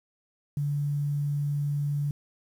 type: tone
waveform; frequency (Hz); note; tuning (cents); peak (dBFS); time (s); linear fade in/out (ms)
sine; 144.6; D3; -27; -25; 0.57-2.11; 2
effects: 9-bit